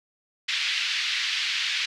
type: band-pass noise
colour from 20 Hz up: pink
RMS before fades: -27 dBFS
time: 0.48-1.86 s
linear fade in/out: 10 ms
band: 2000 to 4600 Hz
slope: 24 dB/octave
effects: none